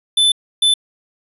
square tone bursts at uneven times, 3516 Hz, A7, 2 cents flat, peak -11 dBFS, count 2, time 0.17-0.32 / 0.62-0.74 s, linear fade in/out 5 ms, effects resampled to 32000 Hz

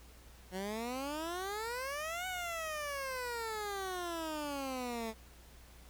15% pulse exponential two-way sweep, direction up then down, 180.3 to 750 to 217.9 Hz, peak -31 dBFS, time 0.51-5.14 s, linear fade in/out 50 ms, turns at 2.27 s, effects added 60 Hz sine -56 dBFS peak until 5.89 s + pink hiss -60 dBFS RMS until 5.89 s

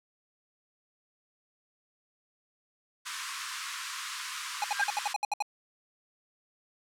pink high-pass noise, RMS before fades -37 dBFS, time 3.05-5.14 s, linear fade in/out 20 ms, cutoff 1000 Hz, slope 96 dB/octave
square tone bursts, 829 Hz, G#5, 3 cents flat, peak -27 dBFS, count 10, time 4.62-5.424 s, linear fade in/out 2 ms, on 21 ms, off 66 ms
sine tone with exponential growth, 1602 Hz, G6, 37 cents sharp, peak -21 dBFS, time 4.69-4.84 s, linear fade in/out 5 ms, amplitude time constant 32 ms
effects low-pass 9000 Hz 12 dB/octave

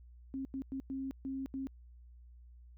sine tone bursts at uneven times, 267.9 Hz, C4, 41 cents sharp, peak -36 dBFS, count 6, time 0.34-0.45 / 0.54-0.62 / 0.72-0.8 / 0.9-1.11 / 1.25-1.46 / 1.54-1.67 s, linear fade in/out 0 ms, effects added 60 Hz sine -53 dBFS peak until 2.77 s

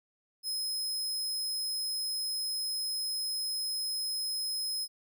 sawtooth tone, 5120 Hz, D#8, 49 cents sharp, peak -29 dBFS, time 0.43-4.88 s, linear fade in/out 50 ms, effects none

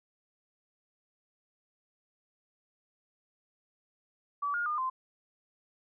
sine tone with pitch steps, 1148 / 1422 / 1213 / 1038 Hz, D6 / F6 / D#6 / C6, -40 / +31 / -44 / -14 cents, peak -29 dBFS, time 4.42-4.9 s, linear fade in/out 10 ms, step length 120 ms, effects none

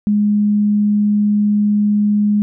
sine tone, 207.7 Hz, G#3, in tune, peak -11 dBFS, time 0.07-2.42 s, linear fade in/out 0 ms, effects none

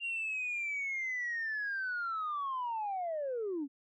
sine linear sweep, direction down, 2794 to 261.9 Hz, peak -32 dBFS, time 0-3.68 s, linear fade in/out 50 ms, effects tanh soft clip ceiling -30 dBFS

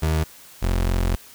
30% pulse tone pair in turn, 79 / 44.15 Hz, D#2 / F1, +27 / +20 cents, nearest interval minor seventh, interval 1007 cents, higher first, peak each -16 dBFS, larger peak neither, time 0.02-0.24 / 0.62-1.16 s, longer second, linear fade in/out 10 ms, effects white hiss -46 dBFS RMS until 1.34 s

